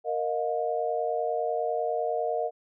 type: chord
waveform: sine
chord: Bb suspended fourth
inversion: none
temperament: equal with one note detuned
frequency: 466.2 / 622.3 / 712.3 Hz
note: Bb4 / Eb5 / F5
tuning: 0 / 0 / +34 cents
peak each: -30 dBFS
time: 0.04-2.51 s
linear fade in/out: 50 ms
effects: none